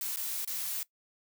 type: noise with dropouts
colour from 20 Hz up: blue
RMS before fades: -35 dBFS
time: 0.01-0.83 s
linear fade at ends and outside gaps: 1 ms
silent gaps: 0.161-0.17 / 0.448-0.475 s
effects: noise-tail reverb RT60 0.1 s tail -20 dB re dry